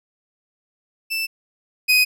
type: tone pair in turn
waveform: 30% pulse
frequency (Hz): 2652 / 2503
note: E7 / D#7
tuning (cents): +10 / +10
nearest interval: minor second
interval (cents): 100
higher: first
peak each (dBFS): -19 / -10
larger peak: second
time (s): 1.1-1.27 / 1.88-2.05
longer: neither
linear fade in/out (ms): 20
effects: none